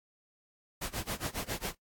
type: noise with tremolo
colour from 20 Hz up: pink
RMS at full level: -34 dBFS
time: 0.81-1.75 s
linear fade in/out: 10 ms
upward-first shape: sine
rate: 7.3 Hz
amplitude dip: 95%
effects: noise-tail reverb RT60 0.1 s tail -17 dB re dry + AAC 64 kbps